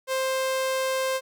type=tone; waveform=sawtooth; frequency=525 Hz; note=C5; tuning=6 cents sharp; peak=-20 dBFS; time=0.07-1.21 s; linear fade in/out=50 ms; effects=none